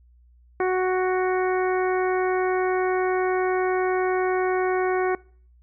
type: harmonic tone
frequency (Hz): 370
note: F#4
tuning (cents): 0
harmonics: 1 / 2 / 3 / 4 / 5 / 6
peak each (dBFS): -21 / -27 / -31 / -33 / -35 / -37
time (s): 0.6-5.15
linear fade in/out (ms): 2
effects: noise-tail reverb RT60 0.5 s tail -24 dB re dry + added 60 Hz sine -52 dBFS peak until 5.62 s